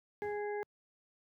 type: noise with exponential decay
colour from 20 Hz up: brown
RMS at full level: -47 dBFS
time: 0.22-0.66 s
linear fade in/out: 0 ms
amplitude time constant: 94 ms
type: harmonic tone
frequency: 414.2 Hz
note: G#4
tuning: 5 cents flat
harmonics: 1 / 2 / 4 / 5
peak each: -36 / -42 / -48 / -50 dBFS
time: 0.22-0.63 s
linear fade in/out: 0 ms
effects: high-pass 100 Hz 12 dB/octave